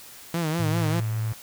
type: tone with vibrato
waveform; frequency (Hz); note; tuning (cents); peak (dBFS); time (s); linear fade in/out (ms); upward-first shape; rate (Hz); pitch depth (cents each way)
sawtooth; 162.3; E3; -27; -20; 0.34-1; 2; sine; 5.1; 100
type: tone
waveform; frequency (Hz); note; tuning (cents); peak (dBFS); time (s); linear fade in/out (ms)
sine; 111.3; A2; +20; -24; 0.59-1.33; 10
type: click train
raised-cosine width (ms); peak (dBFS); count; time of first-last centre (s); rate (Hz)
0.5; -28; 63; 0.75-1.335; 106
effects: white hiss -45 dBFS RMS until 1.42 s